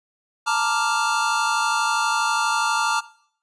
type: chord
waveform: square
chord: Bb major seventh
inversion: third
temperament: equal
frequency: 880 / 932.3 / 1174.7 / 1396.9 Hz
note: A5 / Bb5 / D6 / F6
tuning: 0 / 0 / 0 / 0 cents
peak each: -26 / -26 / -26 / -25 dBFS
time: 0.46-3.01 s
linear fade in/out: 20 ms
effects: noise-tail reverb RT60 0.6 s tail -19 dB re dry + resampled to 22050 Hz